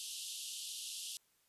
pink band-pass noise, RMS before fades -45 dBFS, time 0-1.17 s, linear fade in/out 0 ms, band 2800 to 12000 Hz, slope 96 dB/octave, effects white hiss -74 dBFS RMS until 1.48 s + resampled to 32000 Hz

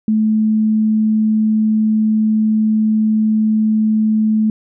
sine tone, 216.9 Hz, A3, 25 cents flat, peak -11 dBFS, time 0.08-4.5 s, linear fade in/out 2 ms, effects none

